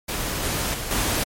pink noise with level steps, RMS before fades -27 / -25 / -30 / -23 dBFS, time 0.08-1.24 s, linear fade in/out 10 ms, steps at 0.43 / 0.74 / 0.91 s, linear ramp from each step 2 ms, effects MP3 64 kbps

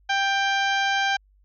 harmonic tone with a mistuned harmonic, 788 Hz, G5, 9 cents sharp, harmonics 1 / 2 / 3 / 4 / 5 / 6 / 7 / 8, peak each -24 / -24 / -30 / -30 / -36 / -39 / -41 / -40 dBFS, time 0.09-1.17 s, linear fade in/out 10 ms, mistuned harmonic 6, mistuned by +15 cents, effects added 49 Hz sine -56 dBFS peak until 1.44 s

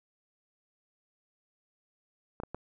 clicks, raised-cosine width 1 ms, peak -23 dBFS, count 3, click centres 2.401 / 2.435 / 2.546 s, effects none

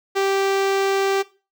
sawtooth tone with notch filter, 391 Hz, G4, 4 cents flat, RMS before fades -20 dBFS, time 0.15-1.23 s, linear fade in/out 20 ms, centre 11000 Hz, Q 0.63, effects noise-tail reverb RT60 0.3 s tail -17 dB re dry

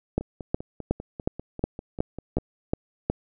two click trains, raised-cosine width 2 ms, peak -21 / -9 dBFS, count 12 / 9, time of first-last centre 0.21-2.384 / 0.18-3.1 s, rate 5.06 / 2.74 Hz, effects none

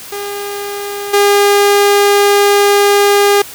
sawtooth tone with level steps, 405.5 Hz, G#4, 41 cents flat, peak -16 / -3 dBFS, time 0.12-3.42 s, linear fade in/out 5 ms, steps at 1.13 s, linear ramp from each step 10 ms, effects white hiss -31 dBFS RMS until 3.54 s

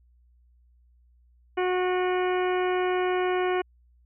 harmonic tone with a mistuned harmonic, 365.3 Hz, F#4, 22 cents flat, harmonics 1 / 2 / 3 / 4 / 5 / 6 / 7 / 8, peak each -24 / -30 / -34 / -36 / -38 / -40 / -41 / -42 dBFS, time 1.57-3.62 s, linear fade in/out 10 ms, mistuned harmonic 7, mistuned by -83 cents, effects added 60 Hz sine -57 dBFS peak until 4.05 s

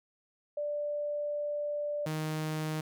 sine / sawtooth tone pair in turn, 588 / 155.74 Hz, D5 / D#3, +2 / +2 cents, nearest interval octave + major seventh, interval 2300 cents, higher first, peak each -31 / -28 dBFS, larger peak second, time 0.57-2.06 / 2.06-2.81 s, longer first, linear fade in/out 5 ms, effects none

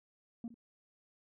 sine tone with echo, 233.1 Hz, A#3, in tune, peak -36 dBFS, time 0.44-0.48 s, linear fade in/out 2 ms, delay 63 ms, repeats 1, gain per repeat -15 dB, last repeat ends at 0.543 s, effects tanh soft clip ceiling -37 dBFS

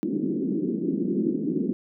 white band-pass noise, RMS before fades -26 dBFS, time 0.03-1.73 s, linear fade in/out 0 ms, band 180 to 360 Hz, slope 48 dB/octave, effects none

